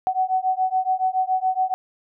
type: beating tone pair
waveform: sine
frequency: 746 / 753.1 Hz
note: F#5 / F#5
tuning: +14 / +30 cents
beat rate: 7.1 Hz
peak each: -22 dBFS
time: 0.07-1.74 s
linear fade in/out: 0 ms
effects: none